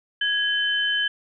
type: tone pair together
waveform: sine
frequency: 1661.2 / 3059 Hz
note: G#6 / G7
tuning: 0 / -43 cents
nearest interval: major seventh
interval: 1057 cents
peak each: -23 dBFS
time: 0.21-1.08 s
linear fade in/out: 5 ms
effects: none